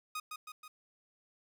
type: tone with echo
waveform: sawtooth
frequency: 1244.5 Hz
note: D#6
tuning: in tune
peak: -33 dBFS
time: 0.15-0.2 s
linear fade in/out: 5 ms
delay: 160 ms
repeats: 3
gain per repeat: -4 dB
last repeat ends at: 0.68 s
effects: 11-bit

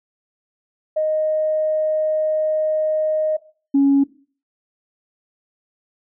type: tone pair in turn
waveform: sine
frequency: 621 / 277.6 Hz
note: D#5 / C#4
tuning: -3 / +3 cents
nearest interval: octave + major second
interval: 1394 cents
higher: first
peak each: -16 / -10 dBFS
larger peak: second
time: 0.96-3.37 / 3.74-4.04 s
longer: first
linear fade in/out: 10 ms
effects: noise-tail reverb RT60 0.4 s tail -18 dB re dry + tanh soft clip ceiling -8 dBFS

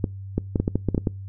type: clicks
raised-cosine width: 3 ms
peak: -8 dBFS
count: 10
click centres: 0.042 / 0.38 / 0.558 / 0.6 / 0.679 / 0.756 / 0.887 / 0.947 / 0.979 / 1.072 s
effects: noise-tail reverb RT60 0.3 s tail -25 dB re dry + added 97 Hz sine -33 dBFS peak until 1.28 s

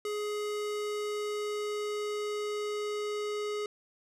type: tone with low-pass filter sweep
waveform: square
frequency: 418.2 Hz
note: G#4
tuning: 12 cents sharp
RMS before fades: -34 dBFS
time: 0.05-3.66 s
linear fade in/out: 2 ms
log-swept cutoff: 11000 to 7100 Hz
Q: 0.78
effects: none

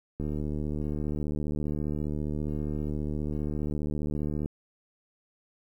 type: click train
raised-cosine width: 3 ms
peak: -20 dBFS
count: 320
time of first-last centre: 0.2-4.459 s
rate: 74.9 Hz
effects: 10-bit

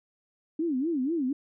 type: tone with vibrato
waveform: sine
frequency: 293.7 Hz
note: D4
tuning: in tune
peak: -25 dBFS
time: 0.59-1.33 s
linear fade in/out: 5 ms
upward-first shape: sine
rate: 4.1 Hz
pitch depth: 270 cents each way
effects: none

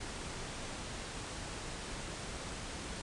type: low-pass noise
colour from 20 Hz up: pink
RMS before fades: -43 dBFS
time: 0-3.02 s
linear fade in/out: 10 ms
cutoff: 9700 Hz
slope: 96 dB/octave
effects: none

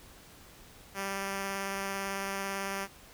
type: tone with vibrato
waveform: 5% pulse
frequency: 196 Hz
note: G3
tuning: in tune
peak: -22 dBFS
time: 0.94-2.88 s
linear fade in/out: 50 ms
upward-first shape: triangle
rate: 18 Hz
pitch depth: 11 cents each way
effects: pink hiss -54 dBFS RMS until 3.13 s

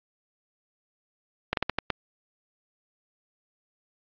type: slowing click train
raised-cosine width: 0.3 ms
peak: -8 dBFS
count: 6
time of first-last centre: 1.53-1.903 s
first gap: 42 ms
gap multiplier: 1.29
effects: low-pass 4000 Hz 12 dB/octave + AAC 48 kbps

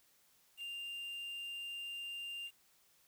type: tone with quantisation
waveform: triangle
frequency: 2794 Hz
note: F7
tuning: in tune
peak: -40 dBFS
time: 0.57-2.51 s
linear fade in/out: 50 ms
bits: 10
effects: white hiss -70 dBFS RMS until 3.07 s

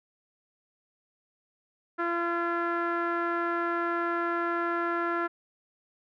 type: tone with low-pass filter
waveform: sawtooth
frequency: 341.6 Hz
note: F4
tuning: 38 cents flat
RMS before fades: -29 dBFS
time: 1.98-5.28 s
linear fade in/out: 20 ms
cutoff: 1500 Hz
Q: 5.6
effects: none

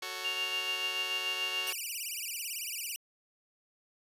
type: chord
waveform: 5% pulse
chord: F# minor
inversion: none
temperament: just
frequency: 370 / 444 / 555 Hz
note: F#4 / A4 / C#5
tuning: 0 / +16 / +2 cents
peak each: -31 / -32 / -32 dBFS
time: 0.02-1.73 s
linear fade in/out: 5 ms
type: tone with tremolo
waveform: sine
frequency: 2794 Hz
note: F7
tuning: in tune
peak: -30 dBFS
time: 0.24-1.71 s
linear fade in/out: 10 ms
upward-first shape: sine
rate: 6.9 Hz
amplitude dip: 50%
type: tone with vibrato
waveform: 5% pulse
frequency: 2622 Hz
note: E7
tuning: 10 cents flat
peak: -27 dBFS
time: 1.67-2.96 s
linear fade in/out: 0 ms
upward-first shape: sine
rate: 18 Hz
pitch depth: 230 cents each way
effects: resampled to 32000 Hz

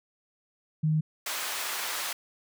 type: tone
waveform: sine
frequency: 155.56 Hz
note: D#3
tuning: in tune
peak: -22 dBFS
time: 0.83-1.01 s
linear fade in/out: 10 ms
type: high-pass noise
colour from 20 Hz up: pink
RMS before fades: -33 dBFS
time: 1.26-2.13 s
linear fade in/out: 5 ms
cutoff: 970 Hz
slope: 12 dB/octave
effects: none

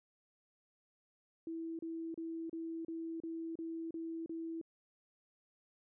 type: tone bursts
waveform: sine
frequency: 328.2 Hz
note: E4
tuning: 8 cents flat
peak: -39 dBFS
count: 9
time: 1.47-4.614 s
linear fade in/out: 2 ms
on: 320 ms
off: 33 ms
effects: none

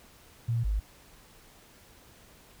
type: tone pair in turn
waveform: sine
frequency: 116.54 / 51.91 Hz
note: A#2 / G#1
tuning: 0 / 0 cents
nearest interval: octave + major second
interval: 1400 cents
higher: first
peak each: -25 dBFS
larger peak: neither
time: 0.48-0.64 / 0.64-0.8 s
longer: neither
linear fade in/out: 10 ms
effects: pink hiss -56 dBFS RMS until 2.6 s

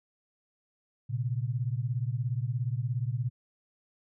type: beating tone pair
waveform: sine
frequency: 116.54 / 133.54 Hz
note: A#2 / C3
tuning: 0 / +36 cents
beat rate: 17 Hz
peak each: -30 / -32 dBFS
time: 1.09-3.3 s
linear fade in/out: 20 ms
effects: none

